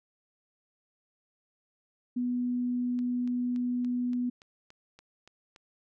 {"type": "tone", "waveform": "sine", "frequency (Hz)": 246.1, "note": "B3", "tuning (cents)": -6, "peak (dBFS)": -27, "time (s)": [2.16, 4.3], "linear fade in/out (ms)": 10}
{"type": "click train", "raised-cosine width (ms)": 0.2, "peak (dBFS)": -35, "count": 10, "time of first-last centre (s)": [2.99, 5.561], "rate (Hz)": 3.5}
{"effects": []}